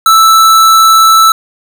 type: tone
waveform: square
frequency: 1318.5 Hz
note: E6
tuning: in tune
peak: -3 dBFS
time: 0.06-1.32 s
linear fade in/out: 2 ms
effects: none